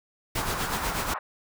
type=noise with tremolo; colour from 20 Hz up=pink; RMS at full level=-28 dBFS; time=0.35-1.14 s; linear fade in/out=5 ms; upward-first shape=sine; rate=8.2 Hz; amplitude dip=60%
type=band-pass noise; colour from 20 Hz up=pink; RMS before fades=-34 dBFS; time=0.37-1.19 s; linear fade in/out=5 ms; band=850 to 1500 Hz; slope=24 dB/octave
effects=none